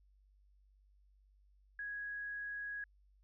sine tone, 1661.2 Hz, G#6, in tune, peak -40 dBFS, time 1.79-2.84 s, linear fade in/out 2 ms, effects added 49 Hz sine -65 dBFS peak until 3.23 s

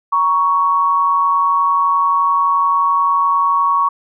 sine tone pair together, 942.5 / 1114 Hz, A#5 / C#6, +19 / +8 cents, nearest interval minor third, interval 289 cents, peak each -19 / -12 dBFS, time 0.12-3.89 s, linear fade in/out 10 ms, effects none

